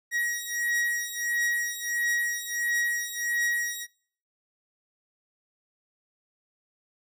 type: beating tone pair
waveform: 45% pulse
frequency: 1900 / 1901.5 Hz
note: A#6 / A#6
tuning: +33 / +34 cents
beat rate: 1.5 Hz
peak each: -29 / -30 dBFS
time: 0.11-3.87 s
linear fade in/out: 50 ms
effects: noise-tail reverb RT60 0.6 s tail -26 dB re dry